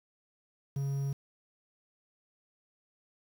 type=tone with quantisation; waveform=triangle; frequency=138.6 Hz; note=C#3; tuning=in tune; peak=-28 dBFS; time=0.76-1.13 s; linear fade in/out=5 ms; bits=9; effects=none